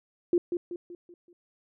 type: tone with echo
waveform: sine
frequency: 349.2 Hz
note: F4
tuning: in tune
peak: -19 dBFS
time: 0.33-0.38 s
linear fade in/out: 2 ms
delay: 190 ms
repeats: 5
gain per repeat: -7 dB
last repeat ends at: 1.33 s
effects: none